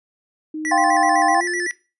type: tone with pitch glide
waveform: sine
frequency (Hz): 310.3 to 352.3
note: D#4 to F4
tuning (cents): -5 to +15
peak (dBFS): -25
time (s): 0.54-1.67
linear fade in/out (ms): 5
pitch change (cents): +220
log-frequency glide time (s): 1.3-1.44
type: tone with vibrato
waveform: square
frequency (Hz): 1847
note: A#6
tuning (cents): -16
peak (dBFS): -23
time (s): 0.65-1.71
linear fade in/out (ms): 0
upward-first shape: square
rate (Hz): 7.9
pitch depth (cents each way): 92
type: chord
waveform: sine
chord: F suspended second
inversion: none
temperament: equal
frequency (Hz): 698.5 / 784 / 1046.5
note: F5 / G5 / C6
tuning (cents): 0 / 0 / 0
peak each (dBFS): -19 / -17 / -21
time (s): 0.71-1.41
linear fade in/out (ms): 10
effects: noise-tail reverb RT60 0.3 s tail -19 dB re dry + resampled to 24000 Hz